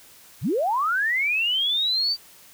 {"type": "linear sweep", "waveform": "sine", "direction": "up", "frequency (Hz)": [77.78, 4677], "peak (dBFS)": -20, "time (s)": [0.41, 2.17], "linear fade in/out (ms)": 50, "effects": ["white hiss -50 dBFS RMS until 2.53 s"]}